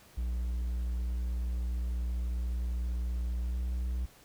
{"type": "tone with pitch glide", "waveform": "triangle", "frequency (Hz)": [60.1, 61.61], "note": ["B1", "B1"], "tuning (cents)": [-46, -4], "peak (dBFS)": -28, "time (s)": [0.17, 4.06], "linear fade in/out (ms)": 10, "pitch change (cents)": 42, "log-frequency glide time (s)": [3.43, 3.57], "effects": ["pink hiss -58 dBFS RMS until 4.24 s"]}